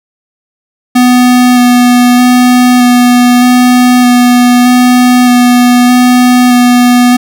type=tone with vibrato; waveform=square; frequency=246.9 Hz; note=B3; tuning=in tune; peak=-3 dBFS; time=0.95-7.17 s; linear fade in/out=10 ms; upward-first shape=square; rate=0.81 Hz; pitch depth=10 cents each way; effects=none